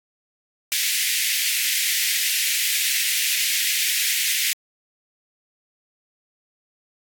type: high-pass noise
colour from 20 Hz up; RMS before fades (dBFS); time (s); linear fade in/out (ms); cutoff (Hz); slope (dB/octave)
pink; -22; 0.72-4.53; 0; 1900; 48
effects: AAC 64 kbps